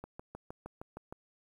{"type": "click train", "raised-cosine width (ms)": 1, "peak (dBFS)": -29, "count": 8, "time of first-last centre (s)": [0.04, 1.125], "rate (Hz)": 6.45, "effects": ["10-bit"]}